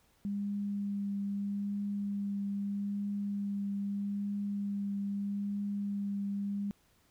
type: tone with vibrato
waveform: sine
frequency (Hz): 201.4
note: G3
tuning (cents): +47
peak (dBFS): -32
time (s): 0.25-6.71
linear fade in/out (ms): 0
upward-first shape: triangle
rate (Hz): 0.79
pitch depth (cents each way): 13
effects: pink hiss -69 dBFS RMS until 7.1 s